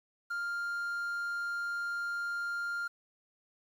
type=tone with quantisation; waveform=triangle; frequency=1399 Hz; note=F6; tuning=3 cents sharp; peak=-31 dBFS; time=0.3-2.88 s; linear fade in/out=10 ms; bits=10; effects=none